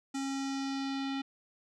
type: tone with low-pass filter sweep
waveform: square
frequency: 272.2 Hz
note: C#4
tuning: 31 cents flat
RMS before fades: -35 dBFS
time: 0.14-1.22 s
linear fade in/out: 10 ms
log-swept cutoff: 7600 to 3500 Hz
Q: 2.2
effects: none